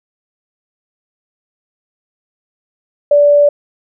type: tone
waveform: sine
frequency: 581 Hz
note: D5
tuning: 19 cents flat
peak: -5 dBFS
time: 3.11-3.49 s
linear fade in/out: 5 ms
effects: none